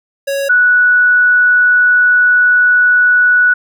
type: tone pair in turn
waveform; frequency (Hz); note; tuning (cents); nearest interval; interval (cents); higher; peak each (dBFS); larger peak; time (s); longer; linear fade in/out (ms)
square / sine; 554.4 / 1473.7; C#5 / F#6; 0 / -7; octave + perfect fourth; 1693; second; -15 / -6; second; 0.27-0.49 / 0.49-3.54; second; 10
effects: none